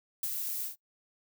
violet noise with ADSR envelope, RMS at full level -31 dBFS, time 0.23-0.76 s, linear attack 3 ms, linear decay 38 ms, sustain -4 dB, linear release 120 ms, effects noise-tail reverb RT60 0.1 s tail -21 dB re dry

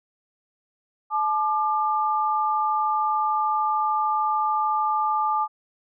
sine tone pair together, 862 / 1195.4 Hz, A5 / D6, -36 / +30 cents, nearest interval tritone, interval 566 cents, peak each -23 dBFS, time 1.1-5.48 s, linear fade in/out 50 ms, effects none

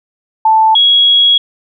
sine tone pair in turn, 880 / 3322 Hz, A5 / G#7, 0 / 0 cents, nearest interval octave + major seventh, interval 2300 cents, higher second, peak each -5 dBFS, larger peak neither, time 0.45-0.75 / 0.75-1.38 s, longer second, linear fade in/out 5 ms, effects none

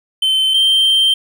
triangle tone pair in turn, 3082 / 3139 Hz, G7 / G7, -30 / +2 cents, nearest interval unison, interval 32 cents, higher second, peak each -10 / -8 dBFS, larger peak second, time 0.22-0.54 / 0.54-1.14 s, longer second, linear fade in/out 5 ms, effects none

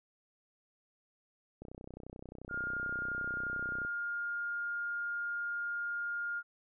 click train, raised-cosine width 2 ms, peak -33 dBFS, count 71, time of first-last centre 1.62-3.849 s, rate 31.4 Hz
sine tone, 1413 Hz, F6, 20 cents sharp, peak -34 dBFS, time 2.49-6.43 s, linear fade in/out 50 ms
effects none

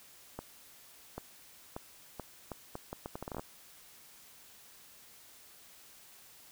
accelerating click train, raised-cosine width 1 ms, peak -25 dBFS, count 16, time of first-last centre 0.39-3.395 s, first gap 790 ms, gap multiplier 0.74, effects white hiss -57 dBFS RMS until 6.51 s

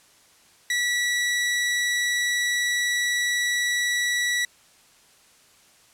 sawtooth tone, 1946 Hz, B6, 26 cents flat, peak -18 dBFS, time 0.7-4.45 s, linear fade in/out 2 ms, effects white hiss -56 dBFS RMS until 5.93 s + low-pass 10000 Hz 12 dB/octave

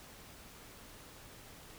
silence, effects pink hiss -54 dBFS RMS until 1.78 s

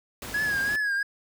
pink noise, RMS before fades -37 dBFS, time 0.22-0.76 s, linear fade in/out 2 ms
triangle tone with vibrato, 1661.2 Hz, G#6, in tune, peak -22 dBFS, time 0.34-1.03 s, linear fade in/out 5 ms, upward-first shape triangle, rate 2.9 Hz, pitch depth 80 cents each way
effects high-pass 60 Hz 12 dB/octave

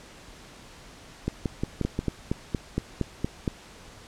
two click trains, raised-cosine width 3 ms, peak -12 / -13 dBFS, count 8 / 5, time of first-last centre 1.85-3.478 / 1.28-1.99 s, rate 4.3 / 5.63 Hz, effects pink hiss -48 dBFS RMS until 4.07 s + low-pass 8000 Hz 12 dB/octave

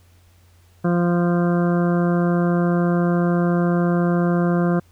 harmonic tone, 174 Hz, F3, 6 cents flat, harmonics 1 / 2 / 3 / 4 / 6 / 7 / 8 / 9, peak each -17 / -23 / -27 / -29 / -33 / -34 / -35 / -36 dBFS, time 0.84-4.8 s, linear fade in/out 10 ms, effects added 88 Hz sine -51 dBFS peak until 4.91 s + pink hiss -59 dBFS RMS until 4.91 s

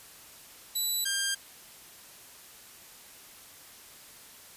10% pulse tone pair in turn, 3951 / 1598.1 Hz, B7 / G6, 0 / +33 cents, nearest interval octave + major third, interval 1567 cents, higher first, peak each -19 dBFS, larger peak neither, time 0.75-1.05 / 1.05-1.35 s, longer neither, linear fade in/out 10 ms, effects white hiss -51 dBFS RMS until 4.56 s + resampled to 32000 Hz

